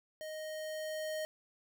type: tone with level ramp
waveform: square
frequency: 622.3 Hz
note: D#5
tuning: in tune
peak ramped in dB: -42 to -36 dBFS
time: 0.21-1.25 s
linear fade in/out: 0 ms
effects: none